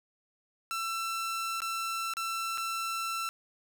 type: tone with dropouts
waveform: sawtooth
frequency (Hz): 1340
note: E6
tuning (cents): +28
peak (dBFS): -28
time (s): 0.71-3.29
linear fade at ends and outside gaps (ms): 0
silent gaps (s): 1.604-1.619 / 2.137-2.169 / 2.575-2.58
effects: none